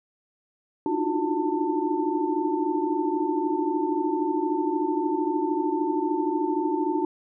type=tone cluster; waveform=sine; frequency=299.5 / 312.6 / 345.9 / 369.7 / 891 Hz; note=D4 / D#4 / F4 / F#4 / A5; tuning=+34 / +8 / -17 / -1 / +22 cents; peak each=-29 dBFS; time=0.86-7.05 s; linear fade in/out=2 ms; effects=none